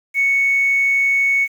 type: tone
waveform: sine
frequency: 2217 Hz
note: C#7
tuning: in tune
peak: -12 dBFS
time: 0.14-1.48 s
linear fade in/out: 50 ms
effects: tanh soft clip ceiling -9 dBFS + 7-bit